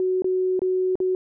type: tone with dropouts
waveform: sine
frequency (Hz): 370.9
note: F#4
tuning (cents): +4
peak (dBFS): -19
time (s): 0-1.15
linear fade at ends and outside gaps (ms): 1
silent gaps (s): 0.221-0.244 / 0.593-0.618 / 0.955-1.002
effects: none